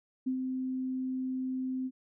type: tone with ADSR envelope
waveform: sine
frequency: 258.8 Hz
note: C4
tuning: 19 cents flat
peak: -27 dBFS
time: 0.26-1.91 s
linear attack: 13 ms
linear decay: 91 ms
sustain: -4 dB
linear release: 49 ms
effects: none